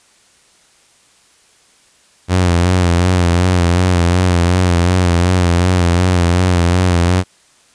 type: tone with vibrato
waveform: sawtooth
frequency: 88.8 Hz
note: F2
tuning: 29 cents sharp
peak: -6 dBFS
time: 2.28-7.24 s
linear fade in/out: 50 ms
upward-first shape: sine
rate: 2.7 Hz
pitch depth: 62 cents each way
effects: white hiss -51 dBFS RMS until 7.74 s + resampled to 22050 Hz